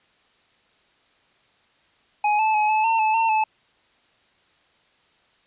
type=tone with pitch steps; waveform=square; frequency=838 / 872 / 849 / 865 / 904 / 869 / 904 / 869 Hz; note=G#5 / A5 / G#5 / A5 / A5 / A5 / A5 / A5; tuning=+15 / -16 / +38 / -30 / +47 / -22 / +47 / -22 cents; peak=-18 dBFS; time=2.24-3.44 s; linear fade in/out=5 ms; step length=150 ms; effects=white hiss -61 dBFS RMS until 5.46 s + resampled to 8000 Hz